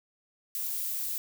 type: noise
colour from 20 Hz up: violet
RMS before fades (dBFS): -33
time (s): 0.55-1.18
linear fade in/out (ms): 0
effects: none